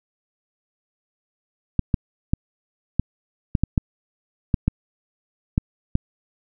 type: clicks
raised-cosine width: 5 ms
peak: -5 dBFS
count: 11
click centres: 1.793 / 1.942 / 2.335 / 2.996 / 3.552 / 3.636 / 3.778 / 4.542 / 4.68 / 5.579 / 5.954 s
effects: none